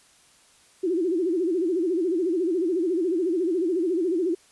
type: tone with vibrato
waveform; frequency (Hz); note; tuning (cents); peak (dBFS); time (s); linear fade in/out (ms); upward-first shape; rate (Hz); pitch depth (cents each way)
sine; 349.2; F4; 0; -21; 0.83-4.35; 10; sine; 14; 160
effects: white hiss -57 dBFS RMS until 4.51 s + resampled to 24000 Hz